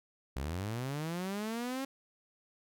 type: linear sweep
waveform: sawtooth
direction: up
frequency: 60.7 to 273 Hz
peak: -31 dBFS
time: 0.36-1.85 s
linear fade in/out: 5 ms
effects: none